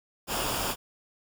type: noise with comb filter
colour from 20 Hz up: pink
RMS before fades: -30 dBFS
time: 0.27-0.76 s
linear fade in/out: 50 ms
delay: 0.49 ms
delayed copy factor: -0.55
effects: none